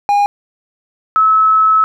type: tone pair in turn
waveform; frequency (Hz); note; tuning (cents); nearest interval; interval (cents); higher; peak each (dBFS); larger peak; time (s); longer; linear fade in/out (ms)
triangle / sine; 815 / 1296.4; G#5 / E6; -33 / -29; minor sixth; 804; second; -7; neither; 0.09-0.26 / 1.16-1.84; second; 0
effects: none